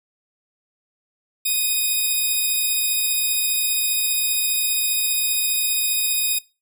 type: tone pair together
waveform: 5% pulse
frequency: 2489 / 3726 Hz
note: D#7 / A#7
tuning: 0 / -2 cents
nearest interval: perfect fifth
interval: 698 cents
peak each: -13 dBFS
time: 1.45-6.39 s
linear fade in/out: 10 ms
effects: noise-tail reverb RT60 0.3 s tail -22 dB re dry